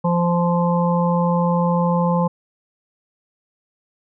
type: harmonic tone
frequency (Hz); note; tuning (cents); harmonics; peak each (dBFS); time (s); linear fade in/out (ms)
173.3; F3; -13; 1 / 3 / 5 / 6; -17 / -22 / -24 / -25; 0.04-2.28; 10
effects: none